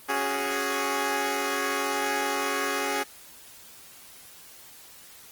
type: chord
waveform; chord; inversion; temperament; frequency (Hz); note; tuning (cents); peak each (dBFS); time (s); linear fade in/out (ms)
10% pulse; C# suspended fourth; none; equal; 277.2 / 370 / 415.3; C#4 / F#4 / G#4; 0 / 0 / 0; -23 / -24 / -20; 0.08-3.04; 20
effects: white hiss -49 dBFS RMS until 5.31 s + Opus 24 kbps